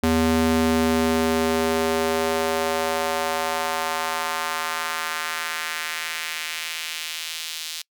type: tone with high-pass filter sweep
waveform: square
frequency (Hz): 80.8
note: E2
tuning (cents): -34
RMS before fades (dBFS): -24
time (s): 0.03-7.82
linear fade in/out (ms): 5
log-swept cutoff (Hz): 180 to 3800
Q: 1.4
effects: noise-tail reverb RT60 0.1 s tail -26 dB re dry